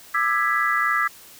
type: chord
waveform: sine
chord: E dominant seventh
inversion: third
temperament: equal with one note detuned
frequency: 1195.2 / 1318.5 / 1661.2 / 1975.5 Hz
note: D6 / E6 / G#6 / B6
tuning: +30 / 0 / 0 / 0 cents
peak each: -24 dBFS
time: 0.14-1.08 s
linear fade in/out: 10 ms
effects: white hiss -46 dBFS RMS until 1.39 s